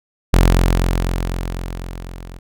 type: tone with level ramp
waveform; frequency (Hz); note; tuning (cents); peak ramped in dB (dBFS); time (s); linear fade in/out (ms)
sawtooth; 44; F1; +14; -4 to -29; 0.33-2.39; 10
effects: none